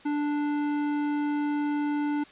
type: tone with tanh clipping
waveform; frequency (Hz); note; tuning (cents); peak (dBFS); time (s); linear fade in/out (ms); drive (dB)
sine; 293.5; D4; -1; -27; 0.05-2.24; 10; 15
effects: white hiss -52 dBFS RMS until 2.31 s + resampled to 8000 Hz